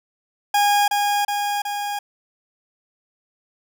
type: tone with echo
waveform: 40% pulse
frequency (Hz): 819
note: G#5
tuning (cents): -24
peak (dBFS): -14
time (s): 0.54-0.88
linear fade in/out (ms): 5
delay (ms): 370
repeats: 3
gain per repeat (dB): -3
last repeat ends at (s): 1.99
effects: none